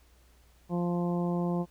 harmonic tone, 174.61 Hz, F3, in tune, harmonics 1 / 2 / 3 / 4 / 5 / 6, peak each -28 / -34 / -38 / -40 / -42 / -44 dBFS, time 0.69-1.66 s, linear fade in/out 50 ms, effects added 60 Hz sine -59 dBFS peak until 1.7 s + pink hiss -65 dBFS RMS until 1.7 s

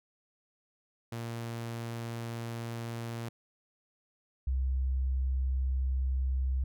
sawtooth / sine tone pair in turn, 116.3 / 65.27 Hz, A#2 / C2, -4 / -4 cents, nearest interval minor seventh, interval 1000 cents, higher first, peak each -32 / -27 dBFS, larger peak second, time 1.12-3.29 / 4.47-6.64 s, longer neither, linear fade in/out 5 ms, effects none

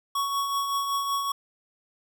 square tone with tremolo, 1115 Hz, C#6, 10 cents sharp, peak -24 dBFS, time 0.15-1.32 s, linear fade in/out 5 ms, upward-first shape triangle, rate 5.3 Hz, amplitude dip 45%, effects none

